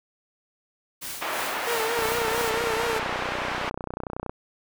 white noise with tremolo, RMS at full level -34 dBFS, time 1.01-2.51 s, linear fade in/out 20 ms, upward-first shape sine, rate 3 Hz, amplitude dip 55%
pink band-pass noise, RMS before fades -30 dBFS, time 1.21-3.7 s, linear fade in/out 10 ms, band 640 to 2400 Hz, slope 12 dB/octave
sawtooth tone with vibrato, 457.5 Hz, A#4, 32 cents flat, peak -22 dBFS, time 1.66-3 s, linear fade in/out 20 ms, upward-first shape triangle, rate 4.4 Hz, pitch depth 77 cents each way
click train, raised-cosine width 1 ms, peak -17 dBFS, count 72, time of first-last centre 1.99-4.295 s, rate 30.8 Hz
effects none

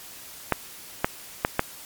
clicks, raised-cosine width 0.5 ms, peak -4 dBFS, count 4, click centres 0.523 / 1.045 / 1.449 / 1.594 s, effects white hiss -43 dBFS RMS until 1.85 s + MP3 96 kbps

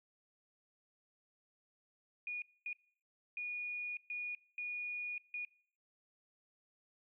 sine tone bursts at uneven times, 2450 Hz, D#7, 27 cents flat, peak -38 dBFS, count 6, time 2.27-2.42 / 2.66-2.73 / 3.37-3.97 / 4.1-4.35 / 4.58-5.18 / 5.34-5.45 s, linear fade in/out 2 ms, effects noise-tail reverb RT60 0.6 s tail -25 dB re dry

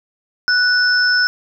sine tone pair together, 1480 / 5270 Hz, F#6 / E8, 0 / -1 cents, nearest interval octave + minor seventh, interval 2199 cents, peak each -13 / -17 dBFS, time 0.48-1.27 s, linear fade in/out 0 ms, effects none

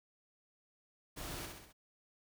pink noise with echo, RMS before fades -45 dBFS, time 1.16-1.47 s, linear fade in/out 20 ms, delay 65 ms, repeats 4, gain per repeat -4 dB, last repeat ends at 1.73 s, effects none

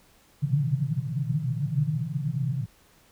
white band-pass noise, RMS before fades -27 dBFS, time 0.42-2.66 s, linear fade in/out 10 ms, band 120 to 160 Hz, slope 96 dB/octave, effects pink hiss -59 dBFS RMS until 3.11 s

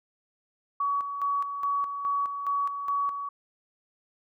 sine tone with tremolo, 1130 Hz, C#6, 33 cents sharp, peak -24 dBFS, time 0.8-3.29 s, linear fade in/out 5 ms, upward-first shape square, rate 2.4 Hz, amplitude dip 55%, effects none

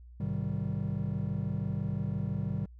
triangle chord, Ab major seventh, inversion none, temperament just, 103.83 / 129.78 / 155.74 / 194.67 Hz, Ab2 / C3 / Eb3 / G3, 0 / -14 / +2 / -12 cents, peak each -33 dBFS, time 0.2-2.66 s, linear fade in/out 5 ms, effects tanh soft clip ceiling -22 dBFS + added 60 Hz sine -48 dBFS peak until 2.79 s

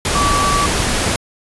sine tone in noise, 1150 Hz, D6, 37 cents flat, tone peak -15 dBFS, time 0.15-0.66 s, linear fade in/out 2 ms, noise pink, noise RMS -17 dBFS, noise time 0.05-1.16 s, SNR -1 dB, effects resampled to 24000 Hz

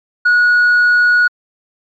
sine tone with tanh clipping, 1457 Hz, F#6, 27 cents flat, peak -8 dBFS, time 0.25-1.28 s, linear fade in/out 10 ms, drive 1 dB, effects MP3 64 kbps

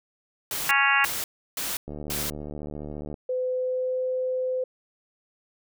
white noise bursts, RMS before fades -30 dBFS, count 4, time 0.51-2.3 s, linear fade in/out 2 ms, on 200 ms, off 330 ms
harmonic tone, 277.2 Hz, C#4, in tune, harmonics 3 / 4 / 5 / 6 / 7 / 8 / 9 / 10, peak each -28 / -26 / -27 / -24 / -26 / -29 / -30 / -26 dBFS, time 0.69-1.05 s, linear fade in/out 2 ms
click train, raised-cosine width 2 ms, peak -23 dBFS, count 95, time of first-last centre 1.88-3.142 s, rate 74.5 Hz
sine tone with pitch glide, 508 to 511.8 Hz, B4 to C5, +49 to -38 cents, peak -24 dBFS, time 3.29-4.64 s, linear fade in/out 5 ms, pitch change +13 cents, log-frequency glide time 3.5-4.02 s
effects none

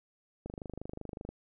click train, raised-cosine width 2 ms, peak -27 dBFS, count 22, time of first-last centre 0.46-1.29 s, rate 25.3 Hz, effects none

